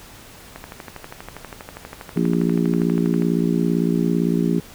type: click train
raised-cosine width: 0.5 ms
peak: -18 dBFS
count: 34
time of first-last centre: 0.56-3.221 s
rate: 12.4 Hz
type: harmonic tone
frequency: 57.8 Hz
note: A#1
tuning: 14 cents flat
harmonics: 3 / 4 / 5 / 6 / 7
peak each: -20 / -22 / -24 / -26 / -27 dBFS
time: 2.16-4.6 s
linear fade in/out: 5 ms
effects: pink hiss -43 dBFS RMS until 4.74 s